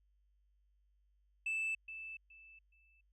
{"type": "tone with echo", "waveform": "sine", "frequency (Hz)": 2637, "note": "E7", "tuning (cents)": 0, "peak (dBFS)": -32, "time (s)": [1.46, 1.75], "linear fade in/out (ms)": 5, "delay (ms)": 420, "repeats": 3, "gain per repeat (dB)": -12, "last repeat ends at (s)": 3.01, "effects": ["tanh soft clip ceiling -33 dBFS", "added 50 Hz sine -70 dBFS peak until 3.12 s"]}